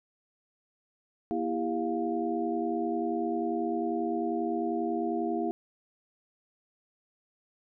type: tone cluster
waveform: sine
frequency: 238.3 / 330.7 / 400.8 / 703 Hz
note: A#3 / E4 / G4 / F5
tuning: +38 / +6 / +38 / +11 cents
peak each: -34 / -31 / -34 / -34 dBFS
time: 1.31-5.51 s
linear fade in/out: 0 ms
effects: none